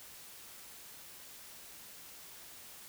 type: silence
effects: white hiss -52 dBFS RMS until 2.88 s